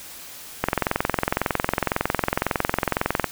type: click train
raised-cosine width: 0.5 ms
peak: -4 dBFS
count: 58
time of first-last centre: 0.64-3.243 s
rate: 21.9 Hz
effects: white hiss -40 dBFS RMS until 3.31 s